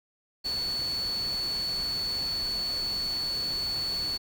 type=tone in noise; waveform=sine; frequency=4435 Hz; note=C#8; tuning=in tune; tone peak=-28 dBFS; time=0.44-4.18 s; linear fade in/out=20 ms; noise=pink; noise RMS=-41 dBFS; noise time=0.44-4.18 s; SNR=+10 dB; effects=none